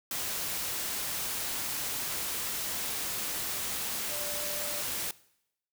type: tone in noise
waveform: sine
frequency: 589 Hz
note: D5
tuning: 5 cents sharp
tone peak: -41 dBFS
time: 4.11-4.81 s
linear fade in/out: 2 ms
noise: white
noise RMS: -34 dBFS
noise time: 0.11-5.11 s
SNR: -10 dB
effects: noise-tail reverb RT60 0.8 s tail -21 dB re dry